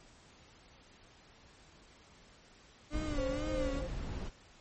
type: tone with vibrato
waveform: 35% pulse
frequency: 293.7 Hz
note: D4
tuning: in tune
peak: -36 dBFS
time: 2.9-3.83 s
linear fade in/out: 50 ms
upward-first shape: sine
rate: 2.1 Hz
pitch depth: 94 cents each way
type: noise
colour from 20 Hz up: brown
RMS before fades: -38 dBFS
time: 2.92-4.3 s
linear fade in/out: 20 ms
type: tone with tremolo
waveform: sine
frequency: 523.3 Hz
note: C5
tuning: in tune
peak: -33 dBFS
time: 3.17-3.88 s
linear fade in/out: 20 ms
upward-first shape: sine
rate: 2.9 Hz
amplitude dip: 70%
effects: pink hiss -60 dBFS RMS until 4.6 s + MP3 32 kbps